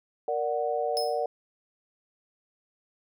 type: chord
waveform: sine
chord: Bb augmented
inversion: none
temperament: equal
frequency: 466.2 / 587.3 / 740 Hz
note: Bb4 / D5 / F#5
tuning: 0 / 0 / 0 cents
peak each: -30 dBFS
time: 0.28-1.26 s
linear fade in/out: 2 ms
type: tone with exponential decay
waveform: 40% pulse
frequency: 5180 Hz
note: E8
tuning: 31 cents flat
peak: -26 dBFS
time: 0.97-1.26 s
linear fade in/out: 0 ms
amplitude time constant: 61 ms
effects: none